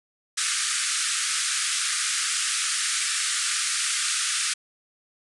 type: band-pass noise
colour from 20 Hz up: white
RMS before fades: -26 dBFS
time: 0.37-4.54 s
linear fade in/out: 10 ms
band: 1200 to 10000 Hz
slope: 96 dB/octave
effects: none